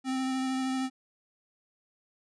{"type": "tone with vibrato", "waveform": "square", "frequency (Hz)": 261.6, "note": "C4", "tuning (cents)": 0, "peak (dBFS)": -29, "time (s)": [0.04, 0.9], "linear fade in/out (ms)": 50, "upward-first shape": "triangle", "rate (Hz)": 13, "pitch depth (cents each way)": 16, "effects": ["resampled to 22050 Hz"]}